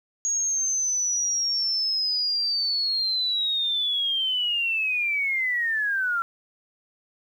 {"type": "linear sweep", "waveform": "sine", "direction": "down", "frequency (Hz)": [6645, 1351], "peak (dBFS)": -22, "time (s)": [0.25, 6.22], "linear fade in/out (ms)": 0, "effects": ["9-bit"]}